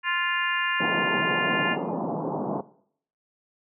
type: harmonic tone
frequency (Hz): 349.2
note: F4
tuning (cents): 0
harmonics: 3 / 4 / 5 / 6 / 7 / 8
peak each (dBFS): -29 / -34 / -26 / -35 / -33 / -32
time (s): 0.03-1.77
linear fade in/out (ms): 50
type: band-pass noise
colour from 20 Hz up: pink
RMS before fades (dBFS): -29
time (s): 0.8-2.61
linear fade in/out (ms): 5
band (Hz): 150 to 1000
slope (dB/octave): 48
effects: noise-tail reverb RT60 0.6 s tail -18 dB re dry